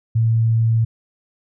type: tone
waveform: sine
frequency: 113.5 Hz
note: A#2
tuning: 46 cents flat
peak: -13 dBFS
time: 0.15-0.85 s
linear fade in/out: 10 ms
effects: none